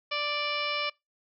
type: harmonic tone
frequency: 587.3 Hz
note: D5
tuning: in tune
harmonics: 1 / 2 / 3 / 4 / 5 / 6 / 7 / 8 / 9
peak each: -36 / -34 / -43 / -33 / -36 / -41 / -42 / -44 / -40 dBFS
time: 0.11-0.9 s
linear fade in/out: 10 ms
effects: noise-tail reverb RT60 0.2 s tail -24 dB re dry